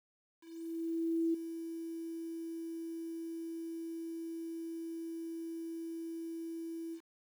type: tone with ADSR envelope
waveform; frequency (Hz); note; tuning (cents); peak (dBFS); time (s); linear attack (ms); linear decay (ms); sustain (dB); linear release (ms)
sine; 330.2; E4; +3; -28; 0.4-7.01; 940; 7; -11; 77
effects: 10-bit